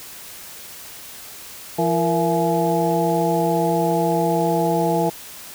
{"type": "harmonic tone with a mistuned harmonic", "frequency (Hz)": 168.5, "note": "E3", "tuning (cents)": 38, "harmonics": [1, 2, 3, 4, 5], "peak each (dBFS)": [-23, -23, -23, -23, -23], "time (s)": [1.78, 5.1], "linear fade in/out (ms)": 10, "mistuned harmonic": 3, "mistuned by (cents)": -120, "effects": ["white hiss -38 dBFS RMS until 5.54 s"]}